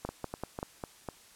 two click trains, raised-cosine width 1 ms, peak -20 / -22 dBFS, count 4 / 5, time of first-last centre 0.05-0.629 / 0.09-1.088 s, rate 5.18 / 4.01 Hz, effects white hiss -57 dBFS RMS until 1.35 s + low-pass 11000 Hz 12 dB/octave

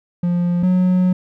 triangle tone pair in turn, 175.1 / 182.79 Hz, F3 / F#3, +5 / -21 cents, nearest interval minor second, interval 74 cents, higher second, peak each -13 / -10 dBFS, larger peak second, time 0.23-0.63 / 0.63-1.13 s, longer second, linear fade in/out 5 ms, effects none

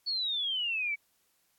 sine exponential sweep, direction down, 4477 to 2247 Hz, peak -29 dBFS, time 0.06-0.96 s, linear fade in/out 20 ms, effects white hiss -72 dBFS RMS until 1.58 s + AAC 64 kbps

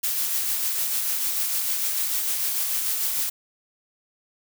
blue noise with tremolo, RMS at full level -24 dBFS, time 0.03-3.3 s, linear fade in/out 10 ms, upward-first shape sine, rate 6.7 Hz, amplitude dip 30%, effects none

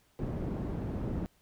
white low-pass noise, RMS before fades -35 dBFS, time 0.19-1.26 s, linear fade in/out 0 ms, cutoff 250 Hz, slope 12 dB/octave, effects pink hiss -68 dBFS RMS until 1.41 s

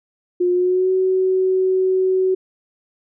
sine tone with pitch glide, 357 to 375 Hz, F4 to F#4, +38 to +23 cents, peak -14 dBFS, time 0.4-2.35 s, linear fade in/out 10 ms, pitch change +85 cents, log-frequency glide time 0.52-0.91 s, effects none

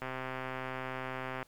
click train, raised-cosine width 0.5 ms, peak -23 dBFS, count 184, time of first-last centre 0.02-1.428 s, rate 130 Hz, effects pink hiss -65 dBFS RMS until 1.47 s

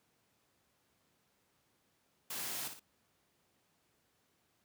white noise with echo, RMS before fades -41 dBFS, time 2.3-2.68 s, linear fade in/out 5 ms, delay 58 ms, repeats 2, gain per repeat -7 dB, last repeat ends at 2.796 s, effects pink hiss -75 dBFS RMS until 4.64 s + high-pass 100 Hz 12 dB/octave

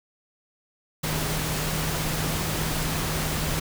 sine tone in noise, 155.56 Hz, D#3, in tune, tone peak -30 dBFS, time 1.03-3.6 s, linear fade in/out 10 ms, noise pink, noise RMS -28 dBFS, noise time 1.03-3.6 s, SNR -5 dB, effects none

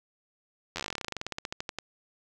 slowing click train, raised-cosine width 0.2 ms, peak -16 dBFS, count 27, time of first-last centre 0.76-1.787 s, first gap 11 ms, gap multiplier 1.09, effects none

